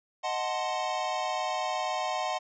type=chord; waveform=square; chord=D# diminished seventh; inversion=none; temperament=equal; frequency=622.3 / 740 / 880 / 1046.5 Hz; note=D#5 / F#5 / A5 / C6; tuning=0 / 0 / 0 / 0 cents; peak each=-36 / -33 / -37 / -36 dBFS; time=0.23-2.39 s; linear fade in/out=20 ms; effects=resampled to 16000 Hz